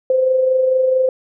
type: tone with amplitude modulation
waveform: sine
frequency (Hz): 518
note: C5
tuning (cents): -17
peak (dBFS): -10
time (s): 0.1-1.09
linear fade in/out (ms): 2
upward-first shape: sine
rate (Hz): 24.5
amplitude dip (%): 40
effects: none